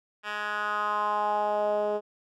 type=tone with band-pass filter sweep; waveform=10% pulse; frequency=209 Hz; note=G#3; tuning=11 cents sharp; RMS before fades=-28 dBFS; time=0.23-2.01 s; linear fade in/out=50 ms; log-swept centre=2000 to 490 Hz; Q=3.4; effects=none